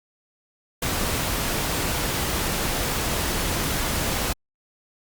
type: noise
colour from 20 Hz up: pink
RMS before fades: -25 dBFS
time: 0.82-4.33 s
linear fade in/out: 5 ms
effects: Opus 48 kbps